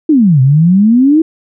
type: exponential two-way sweep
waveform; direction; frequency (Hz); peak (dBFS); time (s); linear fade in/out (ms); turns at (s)
sine; down then up; 329.6 to 126.8 to 329.6; -4; 0.09-1.22; 5; 0.41
effects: none